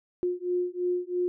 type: beating tone pair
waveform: sine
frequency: 356.1 / 359.1 Hz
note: F4 / F4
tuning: +34 / +48 cents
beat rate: 3 Hz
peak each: -29 dBFS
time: 0.23-1.28 s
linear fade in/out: 0 ms
effects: none